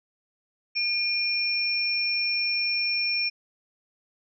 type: tone pair together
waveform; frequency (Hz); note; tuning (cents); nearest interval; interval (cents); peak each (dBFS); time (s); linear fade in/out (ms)
sine; 2413 / 5425; D7 / E8; +46 / +49; octave + major second; 1403; -26; 0.75-3.3; 20
effects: none